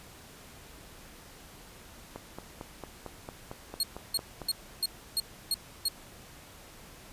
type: click train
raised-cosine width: 1 ms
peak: -25 dBFS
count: 11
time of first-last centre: 2.16-4.417 s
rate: 4.43 Hz
type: tone bursts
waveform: sawtooth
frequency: 4288 Hz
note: C8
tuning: 42 cents sharp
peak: -23 dBFS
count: 7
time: 3.8-5.884 s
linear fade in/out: 2 ms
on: 32 ms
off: 310 ms
effects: pink hiss -51 dBFS RMS until 7.12 s + resampled to 32000 Hz